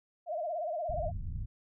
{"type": "tone with vibrato", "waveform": "sine", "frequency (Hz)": 655, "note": "E5", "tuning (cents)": -11, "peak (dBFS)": -32, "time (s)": [0.26, 1.12], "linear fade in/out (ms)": 50, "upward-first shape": "sine", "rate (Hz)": 17, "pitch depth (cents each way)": 140}
{"type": "low-pass noise", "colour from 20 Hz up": "pink", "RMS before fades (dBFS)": -37, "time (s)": [0.89, 1.46], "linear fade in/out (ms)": 10, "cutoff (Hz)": 140, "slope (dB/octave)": 24}
{"effects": []}